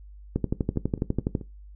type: two click trains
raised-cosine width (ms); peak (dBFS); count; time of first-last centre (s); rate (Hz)
3; -24 / -11; 4 / 13; 0.76-1.412 / 0.36-1.352; 4.6 / 12.1
effects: noise-tail reverb RT60 0.2 s tail -17 dB re dry + added 50 Hz sine -43 dBFS peak until 1.75 s